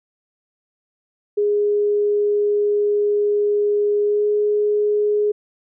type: tone with pitch glide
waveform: sine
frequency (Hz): 413.4 to 417.5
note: G#4 to G#4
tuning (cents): -8 to +9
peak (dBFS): -15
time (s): 1.37-5.32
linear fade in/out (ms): 10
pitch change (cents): +17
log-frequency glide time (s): 4.03-4.26
effects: none